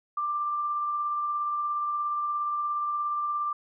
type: tone with tremolo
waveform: sine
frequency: 1183 Hz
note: D6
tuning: 12 cents sharp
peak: -25 dBFS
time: 0.17-3.53 s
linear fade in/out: 5 ms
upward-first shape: triangle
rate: 17 Hz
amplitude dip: 25%
effects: none